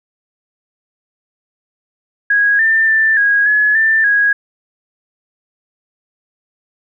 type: tone with pitch steps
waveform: sine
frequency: 1652 / 1790 / 1773 / 1646 / 1697 / 1779 / 1653 Hz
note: G#6 / A6 / A6 / G#6 / G#6 / A6 / G#6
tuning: -10 / +29 / +13 / -16 / +37 / +19 / -9 cents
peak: -9 dBFS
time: 2.3-4.33 s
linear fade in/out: 5 ms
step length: 290 ms
effects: none